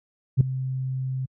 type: tone with ADSR envelope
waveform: sine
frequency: 130.81 Hz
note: C3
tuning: in tune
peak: -8 dBFS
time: 0.37-1.26 s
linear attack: 37 ms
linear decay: 4 ms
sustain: -17 dB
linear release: 13 ms
effects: tanh soft clip ceiling -8 dBFS + high-pass 60 Hz 12 dB/octave